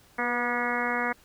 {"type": "harmonic tone with a mistuned harmonic", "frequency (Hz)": 241.6, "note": "B3", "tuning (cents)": -38, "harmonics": [1, 2, 3, 4, 5, 6, 7, 8, 9], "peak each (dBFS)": [-34, -34, -34, -34, -34, -34, -34, -34, -34], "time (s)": [0.18, 1.13], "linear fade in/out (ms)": 10, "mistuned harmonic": 2, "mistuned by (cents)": 20, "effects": ["pink hiss -58 dBFS RMS until 1.24 s"]}